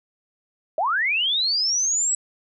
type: linear sweep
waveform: sine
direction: up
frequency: 587.3 to 7902 Hz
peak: -19 dBFS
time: 0.78-2.15 s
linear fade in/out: 2 ms
effects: none